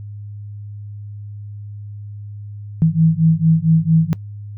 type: beating tone pair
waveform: sine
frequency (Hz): 159.5 / 163.9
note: D#3 / E3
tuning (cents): +43 / -10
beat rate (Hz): 4.4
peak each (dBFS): -14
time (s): 2.82-4.13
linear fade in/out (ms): 0
effects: noise-tail reverb RT60 0.1 s tail -21 dB re dry + added 103 Hz sine -29 dBFS peak until 4.57 s